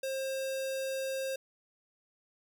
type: tone with notch filter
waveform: square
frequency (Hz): 533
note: C5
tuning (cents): +32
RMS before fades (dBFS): -35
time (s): 0.03-1.36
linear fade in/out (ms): 5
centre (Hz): 1100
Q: 0.8
effects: none